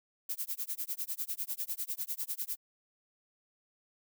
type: noise with tremolo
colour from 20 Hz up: violet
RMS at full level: -34 dBFS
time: 0.29-2.57 s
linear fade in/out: 5 ms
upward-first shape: sine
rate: 10 Hz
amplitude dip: 100%
effects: none